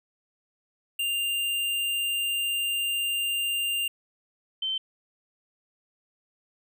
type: tone pair in turn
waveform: square / sine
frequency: 2794 / 3095 Hz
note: F7 / G7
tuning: 0 / -23 cents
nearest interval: major second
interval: 177 cents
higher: second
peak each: -26 dBFS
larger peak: neither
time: 0.99-3.88 / 4.62-4.78 s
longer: first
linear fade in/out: 5 ms
effects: none